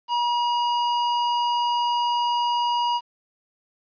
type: tone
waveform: square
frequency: 958 Hz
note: A#5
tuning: 47 cents sharp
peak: -21 dBFS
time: 0.08-3.01 s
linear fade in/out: 50 ms
effects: resampled to 11025 Hz + 9-bit